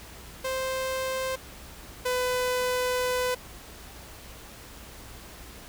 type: tone pair in turn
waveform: sawtooth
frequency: 523.3 / 501.2 Hz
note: C5 / B4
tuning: 0 / +25 cents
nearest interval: minor second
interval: 75 cents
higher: first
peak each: -24 / -21 dBFS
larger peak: second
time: 0.44-1.36 / 2.05-3.35 s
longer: second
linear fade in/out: 10 ms
effects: added 60 Hz sine -50 dBFS peak until 5.68 s + pink hiss -46 dBFS RMS until 5.68 s